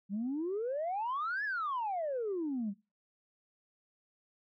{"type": "exponential two-way sweep", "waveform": "sine", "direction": "up then down", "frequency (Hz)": [189.2, 1760, 189.2], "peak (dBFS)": -31, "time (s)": [0.09, 2.74], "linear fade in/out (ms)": 50, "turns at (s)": 1.44, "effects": ["noise-tail reverb RT60 0.3 s tail -22 dB re dry", "tanh soft clip ceiling -29 dBFS"]}